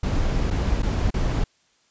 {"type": "noise with dropouts", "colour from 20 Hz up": "brown", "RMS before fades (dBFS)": -22, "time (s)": [0.03, 1.44], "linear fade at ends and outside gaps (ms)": 5, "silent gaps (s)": [[0.504, 0.508], [0.822, 0.83], [1.106, 1.14]], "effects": ["white hiss -63 dBFS RMS until 1.9 s", "resampled to 16000 Hz"]}